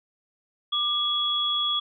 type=tone pair together; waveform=sine; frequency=1194 / 3355 Hz; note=D6 / G#7; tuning=+28 / +17 cents; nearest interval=octave + tritone; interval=1789 cents; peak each=-30 / -23 dBFS; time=0.72-1.8 s; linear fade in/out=10 ms; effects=none